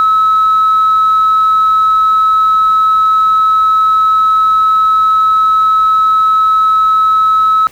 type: tone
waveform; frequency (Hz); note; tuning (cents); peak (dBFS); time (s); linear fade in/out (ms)
sine; 1294; E6; -32; -5; 0-7.67; 0
effects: tanh soft clip ceiling -3 dBFS + pink hiss -40 dBFS RMS until 7.71 s